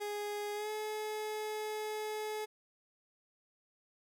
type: tone with pitch glide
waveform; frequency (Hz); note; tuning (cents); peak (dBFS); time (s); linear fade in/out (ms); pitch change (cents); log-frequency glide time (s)
30% pulse; 414 to 428.1; G#4 to A4; -5 to -47; -34; 0-2.46; 20; +58; 0.54-0.7
effects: none